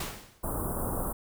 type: noise with exponential decay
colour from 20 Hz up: pink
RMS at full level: -32 dBFS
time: 0-0.51 s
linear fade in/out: 5 ms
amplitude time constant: 110 ms
type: band-stop noise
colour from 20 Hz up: pink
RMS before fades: -32 dBFS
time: 0.43-1.13 s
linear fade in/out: 10 ms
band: 1300 to 9100 Hz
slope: 48 dB/octave
effects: none